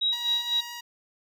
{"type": "tone with tremolo", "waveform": "sine", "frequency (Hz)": 3834, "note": "A#7", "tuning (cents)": 48, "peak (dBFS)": -21, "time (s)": [0.01, 0.61], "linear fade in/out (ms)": 10, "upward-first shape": "sine", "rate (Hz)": 4, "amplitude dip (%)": 75}
{"type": "tone with vibrato", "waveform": "10% pulse", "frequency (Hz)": 952, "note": "A#5", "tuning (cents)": 36, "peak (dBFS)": -28, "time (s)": [0.12, 0.81], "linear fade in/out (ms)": 10, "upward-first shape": "triangle", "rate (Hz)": 3.7, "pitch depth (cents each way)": 9}
{"effects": []}